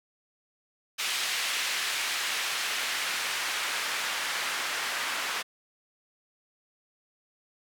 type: noise with band-pass filter sweep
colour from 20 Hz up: white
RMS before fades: -31 dBFS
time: 0.98-5.43 s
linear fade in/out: 20 ms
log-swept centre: 2500 to 1500 Hz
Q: 0.89
effects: none